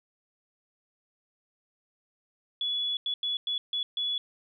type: tone bursts at uneven times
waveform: sine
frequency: 3406 Hz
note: G#7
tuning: 43 cents sharp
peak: -27 dBFS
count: 6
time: 2.61-2.97 / 3.06-3.14 / 3.23-3.37 / 3.47-3.58 / 3.73-3.83 / 3.97-4.18 s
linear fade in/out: 2 ms
effects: none